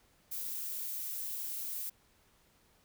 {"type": "noise", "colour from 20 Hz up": "violet", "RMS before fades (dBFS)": -39, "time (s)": [0.31, 1.9], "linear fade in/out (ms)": 10, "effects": ["pink hiss -68 dBFS RMS until 2.84 s"]}